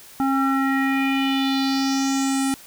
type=tone with low-pass filter sweep; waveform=square; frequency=270.1 Hz; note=C#4; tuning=45 cents flat; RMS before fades=-21 dBFS; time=0.2-2.54 s; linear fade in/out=0 ms; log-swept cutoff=1100 to 9900 Hz; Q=3.9; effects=white hiss -45 dBFS RMS until 2.66 s